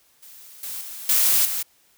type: noise with level steps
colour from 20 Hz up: blue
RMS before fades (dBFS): -45 / -32 / -36 / -18 / -26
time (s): 0.22-1.63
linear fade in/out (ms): 10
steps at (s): 0.63 / 0.81 / 1.09 / 1.45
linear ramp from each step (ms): 2
effects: white hiss -60 dBFS RMS until 1.97 s